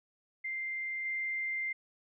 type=tone with level steps; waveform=sine; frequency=2093 Hz; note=C7; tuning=in tune; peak=-34 / -32 dBFS; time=0.44-1.73 s; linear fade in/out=10 ms; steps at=1.05 s; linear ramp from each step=5 ms; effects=none